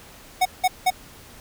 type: tone bursts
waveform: square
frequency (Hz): 740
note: F#5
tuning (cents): 0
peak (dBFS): -16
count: 3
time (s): 0.41-0.905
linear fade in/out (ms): 10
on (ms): 45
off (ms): 180
effects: pink hiss -46 dBFS RMS until 1.4 s